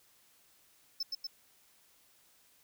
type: tone with echo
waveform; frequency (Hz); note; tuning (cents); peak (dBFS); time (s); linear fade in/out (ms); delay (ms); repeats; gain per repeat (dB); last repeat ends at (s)
triangle; 5274; E8; 0; -31; 1-1.03; 5; 120; 2; -2; 1.27
effects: white hiss -66 dBFS RMS until 2.63 s